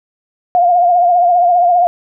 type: tone with vibrato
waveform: sine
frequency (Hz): 705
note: F5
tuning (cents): +16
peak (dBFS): -7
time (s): 0.55-1.87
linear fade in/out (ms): 0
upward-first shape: triangle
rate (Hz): 15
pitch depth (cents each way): 64
effects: none